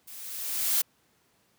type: noise with level ramp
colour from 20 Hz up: blue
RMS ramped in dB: -45 to -23 dBFS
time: 0.07-0.82 s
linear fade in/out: 10 ms
effects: pink hiss -67 dBFS RMS until 1.58 s + high-pass 100 Hz 12 dB/octave